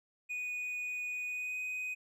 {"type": "tone with pitch glide", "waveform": "triangle", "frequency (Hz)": [2474, 2501], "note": ["D#7", "D#7"], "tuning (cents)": [-10, 8], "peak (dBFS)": -34, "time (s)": [0.29, 1.95], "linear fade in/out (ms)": 20, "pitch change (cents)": 18, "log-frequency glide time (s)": [1.25, 1.58], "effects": []}